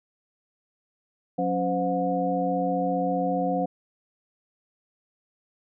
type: tone cluster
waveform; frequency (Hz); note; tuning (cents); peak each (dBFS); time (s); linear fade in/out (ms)
sine; 182.9 / 277.9 / 514 / 721; F#3 / C#4 / C5 / F#5; -20 / +4 / -31 / -45; -29 / -29 / -28 / -27; 1.38-3.66; 10
effects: none